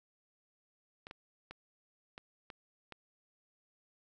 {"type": "clicks", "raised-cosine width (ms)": 0.3, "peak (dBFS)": -30, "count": 6, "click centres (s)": [1.069, 1.111, 1.51, 2.179, 2.502, 2.923], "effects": []}